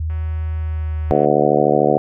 sine tone with pitch glide, 79.2 to 77.44 Hz, D#2 to D#2, +31 to -8 cents, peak -19 dBFS, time 0-1.12 s, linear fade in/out 5 ms, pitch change -39 cents, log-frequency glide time 0.59-0.95 s
click train, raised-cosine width 0.5 ms, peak -29 dBFS, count 216, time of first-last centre 0.1-1.25 s, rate 187 Hz
harmonic tone, 73.42 Hz, D2, in tune, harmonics 2 / 3 / 4 / 5 / 6 / 7 / 8 / 9 / 10, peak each -24 / -23 / -22 / -20 / -19 / -19 / -21 / -21 / -20 dBFS, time 1.11-1.98 s, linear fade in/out 0 ms
effects none

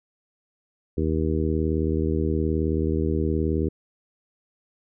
harmonic tone, 78.9 Hz, D#2, 25 cents sharp, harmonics 1 / 2 / 3 / 4 / 5 / 6, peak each -25 / -29 / -29 / -28 / -28 / -33 dBFS, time 0.97-3.69 s, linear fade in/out 10 ms, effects none

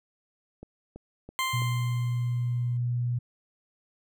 click train, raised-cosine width 2 ms, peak -29 dBFS, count 4, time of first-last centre 0.63-1.62 s, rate 3.03 Hz
20% pulse tone with exponential decay, 1046.5 Hz, C6, in tune, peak -20 dBFS, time 1.39-2.77 s, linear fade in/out 0 ms, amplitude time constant 300 ms
sine tone, 121.5 Hz, B2, 28 cents flat, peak -25 dBFS, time 1.53-3.19 s, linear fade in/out 10 ms
effects none

